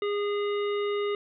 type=harmonic tone; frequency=410 Hz; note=G#4; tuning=22 cents flat; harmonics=1 / 3 / 5 / 7 / 9; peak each=-26 / -36 / -40 / -43 / -45 dBFS; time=0.02-1.15 s; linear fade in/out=2 ms; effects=none